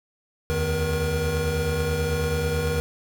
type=tone cluster; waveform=square; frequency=73.6 / 82.8 / 154.1 / 477.6 Hz; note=D2 / E2 / D#3 / A#4; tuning=+4 / +8 / -16 / +42 cents; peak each=-34 / -28 / -29 / -27 dBFS; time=0.5-2.8 s; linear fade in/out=0 ms; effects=none